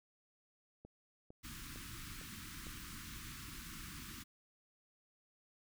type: click train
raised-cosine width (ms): 2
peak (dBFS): -40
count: 5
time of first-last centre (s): 0.85-2.668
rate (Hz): 2.2
type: band-stop noise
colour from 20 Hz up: pink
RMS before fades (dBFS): -49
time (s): 1.43-4.24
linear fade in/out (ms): 20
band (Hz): 330 to 1100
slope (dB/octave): 48
effects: none